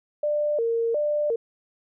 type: tone with vibrato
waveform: sine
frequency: 523.3 Hz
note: C5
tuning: in tune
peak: -21 dBFS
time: 0.23-1.36 s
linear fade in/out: 5 ms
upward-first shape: square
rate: 1.4 Hz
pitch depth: 220 cents each way
effects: none